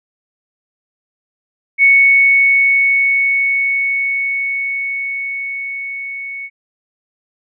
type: tone with level ramp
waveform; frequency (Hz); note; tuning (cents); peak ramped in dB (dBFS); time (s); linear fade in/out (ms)
sine; 2217; C#7; 0; -5 to -24; 1.78-6.5; 50
effects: none